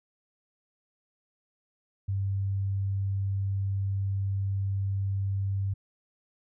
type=tone; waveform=sine; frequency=98 Hz; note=G2; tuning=in tune; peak=-26 dBFS; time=2.08-5.74 s; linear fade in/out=10 ms; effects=none